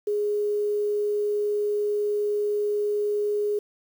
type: tone with quantisation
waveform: sine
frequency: 415.3 Hz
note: G#4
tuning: in tune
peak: -22 dBFS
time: 0.07-3.59 s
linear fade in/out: 5 ms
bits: 8
effects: none